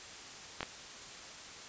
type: clicks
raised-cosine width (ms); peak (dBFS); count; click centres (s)
0.3; -19; 2; 0.607 / 0.63
effects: white hiss -48 dBFS RMS until 1.68 s + resampled to 16000 Hz